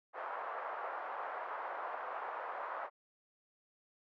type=band-pass noise; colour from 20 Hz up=white; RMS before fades=-42 dBFS; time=0.13-2.9 s; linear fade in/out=50 ms; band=560 to 1300 Hz; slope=24 dB/octave; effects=none